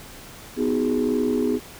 sine chord, G# minor seventh, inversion first, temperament just, 249.2 / 311.5 / 373.8 / 415.3 Hz, B3 / D#4 / F#4 / G#4, +16 / +2 / +18 / 0 cents, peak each -22 / -25 / -27 / -23 dBFS, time 0.56-1.6 s, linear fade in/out 50 ms, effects tanh soft clip ceiling -13 dBFS + pink hiss -42 dBFS RMS until 1.79 s

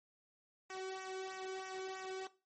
sawtooth tone with flanger, 378.4 Hz, F#4, 39 cents sharp, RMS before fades -44 dBFS, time 0.7-2.27 s, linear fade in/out 2 ms, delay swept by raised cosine 0.23 to 1.13 ms, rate 3.1 Hz, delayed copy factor -0.8, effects noise-tail reverb RT60 0.3 s tail -17 dB re dry + MP3 32 kbps

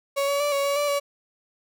35% pulse tone with pitch steps, 558 / 565 / 582 / 559 / 564 / 582 / 568 Hz, C#5 / C#5 / D5 / C#5 / C#5 / D5 / C#5, +11 / +33 / -16 / +14 / +30 / -16 / +42 cents, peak -20 dBFS, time 0.16-1 s, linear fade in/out 20 ms, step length 120 ms, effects none

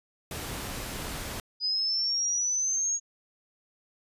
pink noise, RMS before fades -36 dBFS, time 0.31-1.4 s, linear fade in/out 2 ms
sine exponential sweep, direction up, 4957 to 6645 Hz, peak -25 dBFS, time 1.6-3 s, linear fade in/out 50 ms
effects resampled to 32000 Hz

